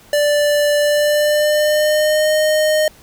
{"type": "tone with pitch glide", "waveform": "square", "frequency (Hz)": [587, 616.2], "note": ["D5", "D#5"], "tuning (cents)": [-1, -17], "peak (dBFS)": -13, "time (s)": [0.13, 2.88], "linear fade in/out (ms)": 2, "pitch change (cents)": 84, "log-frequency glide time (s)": [0.78, 2.33], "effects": ["pink hiss -46 dBFS RMS until 3.02 s"]}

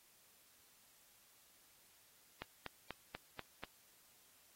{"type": "click train", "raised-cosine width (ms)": 0.3, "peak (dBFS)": -28, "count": 6, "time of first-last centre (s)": [2.42, 3.637], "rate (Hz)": 4.11, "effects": ["white hiss -68 dBFS RMS until 4.55 s", "AAC 48 kbps"]}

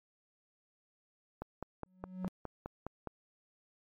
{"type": "click train", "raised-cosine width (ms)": 1, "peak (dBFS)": -25, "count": 9, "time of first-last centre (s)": [1.42, 3.073], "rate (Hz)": 4.84}
{"type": "tone with exponential growth", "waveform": "triangle", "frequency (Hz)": 185, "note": "F#3", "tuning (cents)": 0, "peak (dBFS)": -30, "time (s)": [1.86, 2.28], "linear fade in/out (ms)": 0, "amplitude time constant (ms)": 91}
{"effects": ["MP3 64 kbps"]}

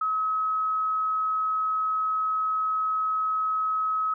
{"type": "tone", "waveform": "sine", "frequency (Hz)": 1280, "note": "D#6", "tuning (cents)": 49, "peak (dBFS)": -23, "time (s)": [0.01, 4.14], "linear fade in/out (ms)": 5, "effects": []}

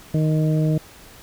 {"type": "harmonic tone", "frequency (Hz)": 155.6, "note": "D#3", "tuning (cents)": 0, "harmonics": [1, 2, 3, 4], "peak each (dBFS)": [-17, -25, -30, -30], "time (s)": [0.14, 0.78], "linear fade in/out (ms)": 5, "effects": ["pink hiss -45 dBFS RMS until 1.22 s"]}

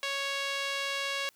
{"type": "tone with band-pass filter", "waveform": "sawtooth", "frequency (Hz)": 554.4, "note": "C#5", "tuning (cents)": 0, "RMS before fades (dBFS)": -33, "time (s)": [0.03, 1.29], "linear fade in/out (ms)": 0, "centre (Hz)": 3100, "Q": 1.1, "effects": ["white hiss -65 dBFS RMS until 1.35 s"]}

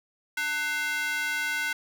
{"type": "tone with high-pass filter", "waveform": "square", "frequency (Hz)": 300, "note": "D4", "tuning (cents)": 37, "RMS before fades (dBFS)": -29, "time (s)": [0.37, 1.73], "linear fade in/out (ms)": 5, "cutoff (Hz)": 1700, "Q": 3.9, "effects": []}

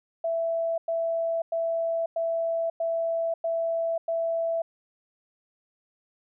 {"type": "tone bursts", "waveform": "sine", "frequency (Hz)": 663, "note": "E5", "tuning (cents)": 10, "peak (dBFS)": -24, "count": 7, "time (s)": [0.24, 4.62], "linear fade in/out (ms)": 5, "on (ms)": 540, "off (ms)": 100, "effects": []}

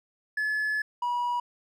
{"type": "tone pair in turn", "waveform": "triangle", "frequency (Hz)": [1716, 968.7], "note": ["A6", "B5"], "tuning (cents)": [-44, -34], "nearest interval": "minor seventh", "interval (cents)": 990, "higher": "first", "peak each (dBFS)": -23, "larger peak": "neither", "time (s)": [[0.37, 0.82], [1.02, 1.4]], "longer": "first", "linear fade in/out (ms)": 5, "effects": ["tanh soft clip ceiling -19 dBFS"]}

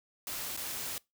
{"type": "noise with dropouts", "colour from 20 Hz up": "white", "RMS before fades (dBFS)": -38, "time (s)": [0.27, 0.98], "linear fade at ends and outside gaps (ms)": 1, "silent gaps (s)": [0.565, 0.574], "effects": ["noise-tail reverb RT60 0.2 s tail -23 dB re dry"]}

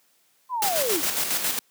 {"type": "linear sweep", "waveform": "sine", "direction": "down", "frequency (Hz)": [1046.5, 261.9], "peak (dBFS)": -24, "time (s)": [0.49, 1.02], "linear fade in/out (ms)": 50}
{"type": "noise with tremolo", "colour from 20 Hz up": "white", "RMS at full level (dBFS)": -24, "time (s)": [0.62, 1.59], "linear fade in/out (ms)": 2, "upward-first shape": "square", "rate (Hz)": 7.3, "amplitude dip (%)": 45}
{"effects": ["white hiss -64 dBFS RMS until 1.7 s", "high-pass 150 Hz 12 dB/octave"]}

